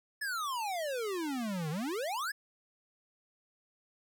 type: exponential two-way sweep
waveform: square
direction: down then up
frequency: 1760 to 146.83 to 1760 Hz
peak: -34 dBFS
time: 0.21-2.32 s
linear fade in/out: 10 ms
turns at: 1.7 s
effects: none